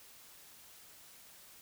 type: silence
effects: white hiss -57 dBFS RMS until 1.61 s